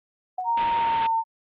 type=tone with exponential decay; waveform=sine; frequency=737 Hz; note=F#5; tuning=7 cents flat; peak=-23 dBFS; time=0.38-0.72 s; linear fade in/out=5 ms; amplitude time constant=73 ms
type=tone with pitch glide; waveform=sine; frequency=930 to 903.5 Hz; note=A#5 to A5; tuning=-4 to +46 cents; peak=-20 dBFS; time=0.44-1.24 s; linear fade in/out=50 ms; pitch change=-50 cents; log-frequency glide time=0.74-1.13 s
type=low-pass noise; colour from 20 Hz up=white; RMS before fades=-34 dBFS; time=0.57-1.07 s; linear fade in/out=5 ms; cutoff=3300 Hz; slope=48 dB/octave
effects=Opus 32 kbps